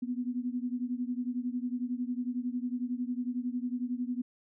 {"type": "beating tone pair", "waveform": "sine", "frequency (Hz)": [243.1, 254.1], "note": ["B3", "B3"], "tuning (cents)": [-27, 49], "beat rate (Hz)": 11, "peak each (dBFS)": [-33, -35], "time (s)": [0.02, 4.22], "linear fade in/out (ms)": 10, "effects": []}